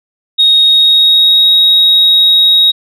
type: tone with pitch glide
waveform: sine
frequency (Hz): 3745 to 3784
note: A#7 to A#7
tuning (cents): +7 to +25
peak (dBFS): -3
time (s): 0.38-2.72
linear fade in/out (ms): 20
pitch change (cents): +18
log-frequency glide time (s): 0.64-1.48
effects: tanh soft clip ceiling 0 dBFS